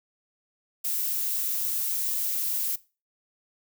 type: noise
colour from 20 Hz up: violet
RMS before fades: -28 dBFS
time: 0.84-2.76 s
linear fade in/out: 10 ms
effects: noise-tail reverb RT60 0.3 s tail -19 dB re dry